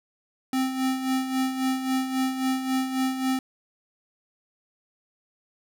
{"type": "tone with tremolo", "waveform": "square", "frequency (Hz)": 261.6, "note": "C4", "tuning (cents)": 0, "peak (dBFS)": -22, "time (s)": [0.53, 3.39], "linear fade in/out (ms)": 2, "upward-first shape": "sine", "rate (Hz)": 3.7, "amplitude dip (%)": 60, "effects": []}